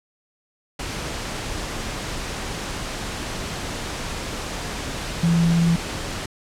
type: tone in noise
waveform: sine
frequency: 168.5 Hz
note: E3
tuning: 38 cents sharp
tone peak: -15 dBFS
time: 5.23-5.76 s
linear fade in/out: 5 ms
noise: pink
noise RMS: -29 dBFS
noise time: 0.79-6.26 s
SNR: +11 dB
effects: low-pass 8000 Hz 12 dB/octave